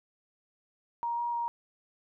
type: tone with pitch steps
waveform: sine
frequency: 941 / 950 / 942 Hz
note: A#5 / A#5 / A#5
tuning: +16 / +33 / +18 cents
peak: -29 dBFS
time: 1.03-1.48 s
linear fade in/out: 0 ms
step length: 150 ms
effects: none